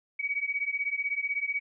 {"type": "beating tone pair", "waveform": "sine", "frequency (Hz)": [2256, 2272], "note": ["C#7", "C#7"], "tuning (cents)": [30, 42], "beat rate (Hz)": 16, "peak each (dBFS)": -31, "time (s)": [0.19, 1.6], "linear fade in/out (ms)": 10, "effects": []}